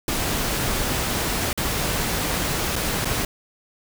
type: noise with dropouts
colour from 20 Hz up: pink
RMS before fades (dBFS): -24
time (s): 0.08-3.25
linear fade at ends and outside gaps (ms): 2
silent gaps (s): 1.53-1.575 / 2.757-2.762 / 3.047-3.054
effects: none